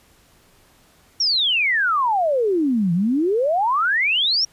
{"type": "exponential two-way sweep", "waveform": "sine", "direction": "down then up", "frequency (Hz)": [5700, 164.3, 5700], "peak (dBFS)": -16, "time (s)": [1.2, 4.45], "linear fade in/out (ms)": 5, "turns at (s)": 2.93, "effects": ["pink hiss -55 dBFS RMS until 4.52 s", "resampled to 32000 Hz"]}